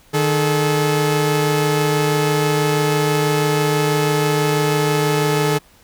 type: tone pair together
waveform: sawtooth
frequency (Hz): 152.31 / 430.8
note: D#3 / A4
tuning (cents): -37 / -37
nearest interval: octave + tritone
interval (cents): 1800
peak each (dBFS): -14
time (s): 0.13-5.59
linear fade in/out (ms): 20
effects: pink hiss -51 dBFS RMS until 5.83 s